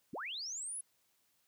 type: linear sweep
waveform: sine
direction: up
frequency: 130.81 to 10800 Hz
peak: -39 dBFS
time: 0.13-0.81 s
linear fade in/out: 5 ms
effects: white hiss -75 dBFS RMS until 1.47 s + high-pass 60 Hz 12 dB/octave